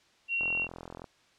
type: tone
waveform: sine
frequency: 2744 Hz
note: F7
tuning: 31 cents flat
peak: -27 dBFS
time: 0.28-0.68 s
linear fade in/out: 50 ms
type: click train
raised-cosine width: 1 ms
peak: -28 dBFS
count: 28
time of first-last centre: 0.41-1.042 s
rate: 42.7 Hz
effects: white hiss -64 dBFS RMS until 1.38 s + low-pass 5000 Hz 12 dB/octave